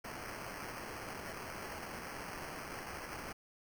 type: noise with sample-and-hold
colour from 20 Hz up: violet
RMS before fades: -45 dBFS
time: 0.04-3.33 s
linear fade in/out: 10 ms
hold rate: 3675 Hz
effects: none